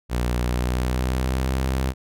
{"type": "tone with pitch glide", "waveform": "sawtooth", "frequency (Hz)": [60.7, 65.43], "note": ["B1", "C2"], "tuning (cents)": [-29, 1], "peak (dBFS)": -17, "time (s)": [0.09, 1.94], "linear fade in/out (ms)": 50, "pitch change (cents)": 130, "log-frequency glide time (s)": [0.4, 1.55], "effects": []}